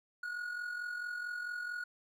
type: tone with amplitude modulation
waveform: triangle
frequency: 1450 Hz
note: F#6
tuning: 35 cents flat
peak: -33 dBFS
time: 0.23-1.84 s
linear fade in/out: 5 ms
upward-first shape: sine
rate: 44.5 Hz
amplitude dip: 55%
effects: none